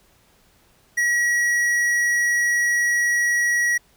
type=tone with tanh clipping; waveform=triangle; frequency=1916 Hz; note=A#6; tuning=47 cents sharp; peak=-19 dBFS; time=0.97-3.78 s; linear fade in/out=10 ms; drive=16 dB; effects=pink hiss -58 dBFS RMS until 3.96 s